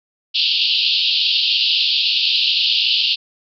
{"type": "band-pass noise", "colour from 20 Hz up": "pink", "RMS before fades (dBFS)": -17, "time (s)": [0.34, 3.16], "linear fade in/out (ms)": 20, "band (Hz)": [2700, 4800], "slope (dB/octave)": 96, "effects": []}